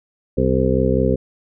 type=harmonic tone; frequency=64.9 Hz; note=C2; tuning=13 cents flat; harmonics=1 / 2 / 3 / 4 / 6 / 7 / 8; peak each=-22 / -22 / -22 / -22 / -22 / -22 / -22 dBFS; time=0.37-1.16 s; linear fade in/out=10 ms; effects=none